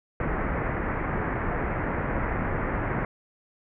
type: low-pass noise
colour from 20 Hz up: pink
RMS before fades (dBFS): -28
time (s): 0.2-3.05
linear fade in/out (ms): 2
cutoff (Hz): 2100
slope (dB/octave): 48
effects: none